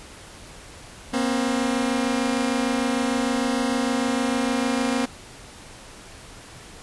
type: tone pair together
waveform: sawtooth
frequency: 239 / 265.6 Hz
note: A#3 / C4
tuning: +43 / +26 cents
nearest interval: major second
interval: 183 cents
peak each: -20 dBFS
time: 1.13-5.06 s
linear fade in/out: 10 ms
effects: pink hiss -43 dBFS RMS until 6.82 s + resampled to 24000 Hz